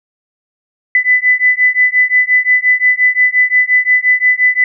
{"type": "beating tone pair", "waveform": "sine", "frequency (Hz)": [1997, 2002.7], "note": ["B6", "B6"], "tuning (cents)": [19, 24], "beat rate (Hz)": 5.7, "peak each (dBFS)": -11, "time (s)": [0.95, 4.64], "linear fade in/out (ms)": 2, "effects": []}